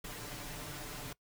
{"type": "noise with comb filter", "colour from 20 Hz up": "pink", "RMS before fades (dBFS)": -44, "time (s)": [0.04, 1.13], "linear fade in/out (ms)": 5, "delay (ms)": 6.8, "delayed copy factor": 0.9, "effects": ["noise-tail reverb RT60 0.1 s tail -21 dB re dry"]}